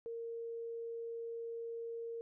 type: tone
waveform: sine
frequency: 462.1 Hz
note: A#4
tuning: 15 cents flat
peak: -40 dBFS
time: 0.06-2.21 s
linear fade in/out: 0 ms
effects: none